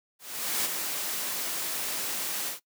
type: noise with ADSR envelope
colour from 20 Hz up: white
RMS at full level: -27 dBFS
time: 0.19-2.6 s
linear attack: 460 ms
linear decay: 13 ms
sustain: -5 dB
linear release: 120 ms
effects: noise-tail reverb RT60 0.1 s tail -20 dB re dry + high-pass 200 Hz 12 dB/octave